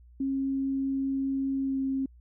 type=tone with pitch glide; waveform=sine; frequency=270.5 to 268 Hz; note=C#4 to C4; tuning=-42 to +42 cents; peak=-26 dBFS; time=0.2-2.06 s; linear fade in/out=5 ms; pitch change=-16 cents; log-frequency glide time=1.63-1.78 s; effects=added 60 Hz sine -51 dBFS peak until 2.2 s